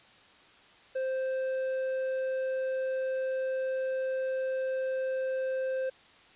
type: tone with tanh clipping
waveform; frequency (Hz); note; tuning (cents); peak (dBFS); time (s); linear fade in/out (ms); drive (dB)
sine; 523.3; C5; 0; -30; 0.95-5.9; 10; 7
effects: white hiss -57 dBFS RMS until 6.35 s + resampled to 8000 Hz